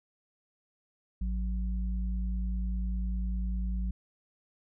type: tone pair together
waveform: sine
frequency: 55 / 185 Hz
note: A1 / F#3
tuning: 0 / 0 cents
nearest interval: octave + major sixth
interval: 2100 cents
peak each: -29 / -38 dBFS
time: 1.21-3.91 s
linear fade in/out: 5 ms
effects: none